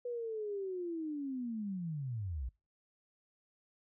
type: linear sweep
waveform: sine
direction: down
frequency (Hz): 492 to 55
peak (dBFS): -36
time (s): 0.05-2.49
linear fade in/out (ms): 5
effects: noise-tail reverb RT60 0.3 s tail -25 dB re dry